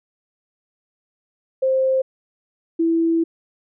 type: tone pair in turn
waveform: sine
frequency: 526 / 330.3 Hz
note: C5 / E4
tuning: +9 / +4 cents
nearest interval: minor sixth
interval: 805 cents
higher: first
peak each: -15 dBFS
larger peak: neither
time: 1.62-2.02 / 2.79-3.24 s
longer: second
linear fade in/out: 10 ms
effects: none

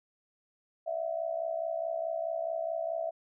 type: tone with amplitude modulation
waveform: sine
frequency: 659.3 Hz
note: E5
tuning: in tune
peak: -27 dBFS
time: 0.86-3.11 s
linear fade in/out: 20 ms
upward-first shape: sine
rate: 64.7 Hz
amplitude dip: 80%
effects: none

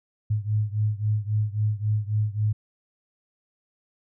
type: beating tone pair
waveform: sine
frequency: 105 / 108.7 Hz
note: G#2 / A2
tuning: +19 / -21 cents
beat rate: 3.7 Hz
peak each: -24 / -26 dBFS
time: 0.3-2.53 s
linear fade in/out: 10 ms
effects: none

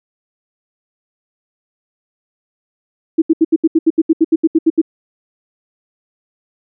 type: tone bursts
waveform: sine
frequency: 323.2 Hz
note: E4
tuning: 34 cents flat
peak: -6 dBFS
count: 15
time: 3.18-4.816 s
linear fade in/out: 10 ms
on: 40 ms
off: 74 ms
effects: none

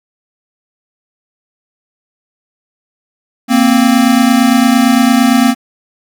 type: tone pair together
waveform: square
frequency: 232.8 / 261.6 Hz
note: A#3 / C4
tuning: -2 / 0 cents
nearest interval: major second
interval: 202 cents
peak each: -10 dBFS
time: 3.48-5.55 s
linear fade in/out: 50 ms
effects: none

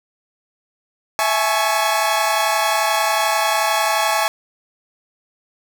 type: chord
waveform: sawtooth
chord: A major seventh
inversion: second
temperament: equal with one note detuned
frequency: 659.3 / 830.6 / 861.9 / 1108.7 Hz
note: E5 / G#5 / A5 / C#6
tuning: 0 / 0 / -36 / 0 cents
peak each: -18 dBFS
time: 1.19-4.28 s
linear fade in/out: 0 ms
effects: none

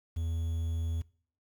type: tone with quantisation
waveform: triangle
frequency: 82.41 Hz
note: E2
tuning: in tune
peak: -28 dBFS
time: 0.16-1.02 s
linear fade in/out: 10 ms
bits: 9
effects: noise-tail reverb RT60 0.5 s tail -22 dB re dry

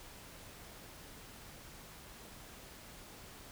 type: silence
effects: pink hiss -53 dBFS RMS until 3.51 s

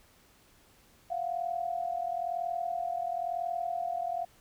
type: tone pair together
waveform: sine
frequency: 690 / 731 Hz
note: F5 / F#5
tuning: -21 / -21 cents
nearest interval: minor second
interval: 100 cents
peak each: -32 / -35 dBFS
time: 1.1-4.25 s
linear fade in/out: 10 ms
effects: pink hiss -62 dBFS RMS until 4.4 s

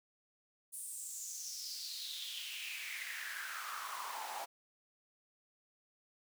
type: noise with high-pass filter sweep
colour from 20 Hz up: pink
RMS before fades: -44 dBFS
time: 0.72-4.46 s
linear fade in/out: 20 ms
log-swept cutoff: 9800 to 750 Hz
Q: 5.3
effects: none

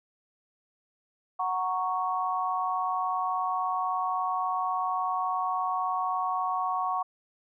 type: chord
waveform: sine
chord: F# major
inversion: none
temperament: equal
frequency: 740 / 932.3 / 1108.7 Hz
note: F#5 / A#5 / C#6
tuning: 0 / 0 / 0 cents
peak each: -30 / -34 / -29 dBFS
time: 1.39-7.03 s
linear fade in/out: 10 ms
effects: none

